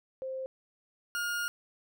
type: tone pair in turn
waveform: sine / 40% pulse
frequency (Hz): 525 / 1422.8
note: C5 / F6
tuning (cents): +6 / +32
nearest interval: octave + perfect fourth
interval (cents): 1726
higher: second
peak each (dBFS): -34 / -30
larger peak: second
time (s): 0.22-0.46 / 1.15-1.48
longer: second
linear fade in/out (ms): 0
effects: none